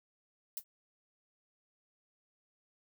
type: noise with exponential decay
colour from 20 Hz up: violet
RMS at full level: -34 dBFS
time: 0.57-0.64 s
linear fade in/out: 1 ms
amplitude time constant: 15 ms
effects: none